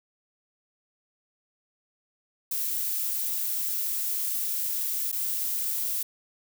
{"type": "noise with dropouts", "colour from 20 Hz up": "violet", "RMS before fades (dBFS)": -29, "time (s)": [2.51, 6.03], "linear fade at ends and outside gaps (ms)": 5, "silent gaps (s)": [5.117, 5.126], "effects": []}